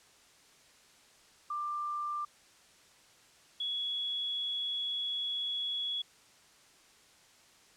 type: tone pair in turn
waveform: sine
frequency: 1187 / 3366 Hz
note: D6 / G#7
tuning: +18 / +23 cents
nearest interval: octave + tritone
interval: 1805 cents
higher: second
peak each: -33 / -32 dBFS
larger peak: second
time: 1.5-2.25 / 3.6-6.02 s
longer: second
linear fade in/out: 5 ms
effects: white hiss -61 dBFS RMS until 7.76 s + low-pass 8000 Hz 12 dB/octave